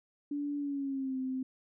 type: tone with pitch glide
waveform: sine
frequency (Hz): 288.7 to 260.2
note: D4 to C4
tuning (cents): -30 to -9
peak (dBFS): -32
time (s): 0.31-1.43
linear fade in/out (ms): 5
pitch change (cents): -179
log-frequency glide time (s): 0.58-1.18
effects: none